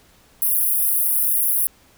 pink high-pass noise, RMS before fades -19 dBFS, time 0.42-1.67 s, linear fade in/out 0 ms, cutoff 10000 Hz, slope 96 dB/octave, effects pink hiss -54 dBFS RMS until 1.97 s

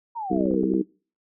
sine exponential sweep, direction down, 962 to 293.7 Hz, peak -28 dBFS, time 0.15-0.84 s, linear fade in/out 20 ms
harmonic tone, 64.5 Hz, C2, 24 cents flat, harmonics 3 / 4 / 5 / 6 / 7, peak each -26 / -28 / -24 / -28 / -32 dBFS, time 0.3-0.82 s, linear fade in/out 10 ms
clicks, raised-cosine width 2 ms, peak -22 dBFS, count 8, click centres 0.331 / 0.366 / 0.409 / 0.457 / 0.511 / 0.541 / 0.634 / 0.738 s
effects noise-tail reverb RT60 0.4 s tail -25 dB re dry

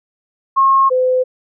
sine tone pair in turn, 1080 / 509.7 Hz, C#6 / C5, -45 / -45 cents, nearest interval octave + minor second, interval 1300 cents, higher first, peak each -8 / -11 dBFS, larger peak first, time 0.56-0.9 / 0.9-1.24 s, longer neither, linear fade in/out 20 ms, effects none

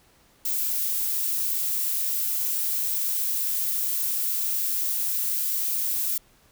violet noise, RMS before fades -26 dBFS, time 0.45-6.18 s, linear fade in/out 5 ms, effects pink hiss -59 dBFS RMS until 6.51 s

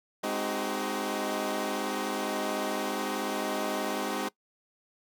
15% pulse chord, Ab dominant seventh, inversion none, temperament equal with one note detuned, 207.7 / 261.6 / 311.1 / 376.9 Hz, Ab3 / C4 / Eb4 / Gb4, 0 / 0 / 0 / +32 cents, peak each -29 dBFS, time 0.23-4.29 s, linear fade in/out 10 ms, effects noise-tail reverb RT60 0.1 s tail -21 dB re dry

